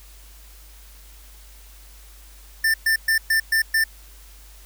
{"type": "tone bursts", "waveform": "square", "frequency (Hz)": 1786, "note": "A6", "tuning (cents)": 25, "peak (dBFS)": -17, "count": 6, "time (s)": [2.64, 3.84], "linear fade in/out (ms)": 5, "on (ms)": 100, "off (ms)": 120, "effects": ["added 50 Hz sine -44 dBFS peak until 4.65 s", "white hiss -50 dBFS RMS until 4.65 s"]}